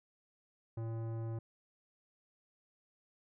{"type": "tone with tanh clipping", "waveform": "sine", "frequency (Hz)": 113.6, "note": "A#2", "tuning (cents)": -44, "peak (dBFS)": -39, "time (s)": [0.77, 1.39], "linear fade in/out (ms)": 5, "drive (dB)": 16, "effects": []}